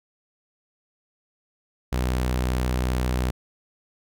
sawtooth tone, 62.6 Hz, B1, 24 cents sharp, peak -18 dBFS, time 1.92-3.31 s, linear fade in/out 10 ms, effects none

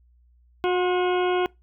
harmonic tone with a mistuned harmonic, 362.1 Hz, F#4, 37 cents flat, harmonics 1 / 2 / 3 / 4 / 6 / 7 / 8 / 9, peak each -21 / -27 / -31 / -33 / -37 / -38 / -39 / -40 dBFS, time 0.64-1.46 s, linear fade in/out 0 ms, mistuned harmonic 3, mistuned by -38 cents, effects noise-tail reverb RT60 0.2 s tail -23 dB re dry + added 60 Hz sine -55 dBFS peak until 1.62 s

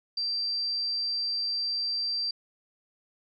sine tone, 4699 Hz, D8, in tune, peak -27 dBFS, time 0.17-2.31 s, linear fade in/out 5 ms, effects none

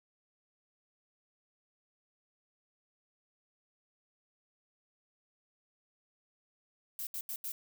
violet noise bursts at uneven times, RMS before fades -39 dBFS, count 4, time 6.99-7.07 / 7.14-7.21 / 7.29-7.36 / 7.44-7.52 s, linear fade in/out 2 ms, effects none

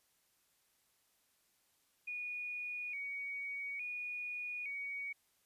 sine tone with vibrato, 2349 Hz, D7, in tune, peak -39 dBFS, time 2.07-5.13 s, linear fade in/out 10 ms, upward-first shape square, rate 0.58 Hz, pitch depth 77 cents each way, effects white hiss -75 dBFS RMS until 5.45 s + resampled to 32000 Hz

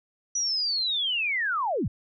sine linear sweep, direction down, 5920 to 62.4 Hz, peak -24 dBFS, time 0.35-1.88 s, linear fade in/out 5 ms, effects none

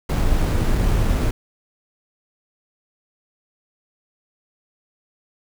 brown noise with sample-and-hold, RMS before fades -18 dBFS, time 0.09-1.31 s, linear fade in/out 5 ms, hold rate 8820 Hz, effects none

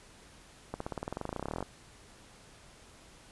accelerating click train, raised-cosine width 1 ms, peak -21 dBFS, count 24, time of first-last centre 0.74-1.627 s, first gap 64 ms, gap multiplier 0.95, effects pink hiss -56 dBFS RMS until 3.31 s + resampled to 24000 Hz

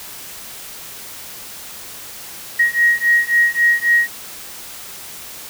sine beating tone pair, 1887 / 1890.7 Hz, A#6 / A#6, +21 / +24 cents, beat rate 3.7 Hz, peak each -15 dBFS, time 2.59-4.08 s, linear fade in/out 10 ms, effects white hiss -34 dBFS RMS until 5.49 s

